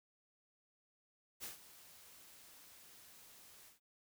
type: noise with ADSR envelope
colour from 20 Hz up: white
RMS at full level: -45 dBFS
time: 1.4-3.8 s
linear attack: 37 ms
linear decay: 130 ms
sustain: -15 dB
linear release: 140 ms
effects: none